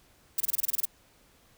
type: noise bursts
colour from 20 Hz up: violet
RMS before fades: -26 dBFS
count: 10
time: 0.38-0.854 s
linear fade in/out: 5 ms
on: 24 ms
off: 26 ms
effects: pink hiss -62 dBFS RMS until 1.57 s